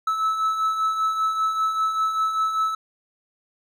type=beating tone pair; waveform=triangle; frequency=1300 / 1305.1 Hz; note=E6 / E6; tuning=-24 / -18 cents; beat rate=5.1 Hz; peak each=-28 / -19 dBFS; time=0.07-2.75 s; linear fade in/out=5 ms; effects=none